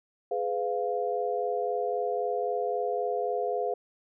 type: chord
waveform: sine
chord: F diminished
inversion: first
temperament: just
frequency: 419.1 / 502.9 / 698.5 Hz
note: Ab4 / Cb5 / F5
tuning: +16 / +31 / 0 cents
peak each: -31 dBFS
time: 0.31-3.74 s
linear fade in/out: 5 ms
effects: none